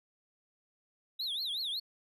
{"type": "tone with vibrato", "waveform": "triangle", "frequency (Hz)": 3755, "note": "A#7", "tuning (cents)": 12, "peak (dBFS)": -32, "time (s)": [1.19, 1.8], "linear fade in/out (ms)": 10, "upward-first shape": "triangle", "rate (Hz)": 5.4, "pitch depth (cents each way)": 280, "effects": []}